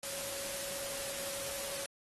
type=tone in noise; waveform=sine; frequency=554.4 Hz; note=C#5; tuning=in tune; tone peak=-45 dBFS; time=0.03-1.86 s; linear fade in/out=2 ms; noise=white; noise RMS=-40 dBFS; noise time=0.03-1.86 s; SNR=-8 dB; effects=AAC 32 kbps